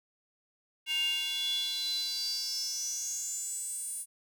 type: tone with high-pass filter sweep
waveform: square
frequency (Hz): 311.1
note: D#4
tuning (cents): 0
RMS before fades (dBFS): -34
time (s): 0.86-4.06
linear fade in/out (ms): 50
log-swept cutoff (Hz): 2600 to 9600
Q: 9.4
effects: none